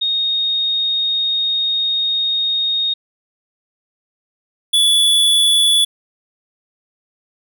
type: tone pair in turn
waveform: sine / square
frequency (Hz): 3717 / 3435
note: A#7 / A7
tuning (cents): -6 / -42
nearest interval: minor second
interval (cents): 136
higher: first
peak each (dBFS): -15 / -11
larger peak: second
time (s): 0.01-2.94 / 4.73-5.85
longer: first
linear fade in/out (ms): 10
effects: none